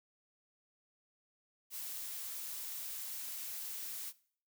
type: noise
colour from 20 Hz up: blue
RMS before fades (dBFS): -43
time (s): 1.7-4.13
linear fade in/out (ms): 50
effects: noise-tail reverb RT60 0.5 s tail -19 dB re dry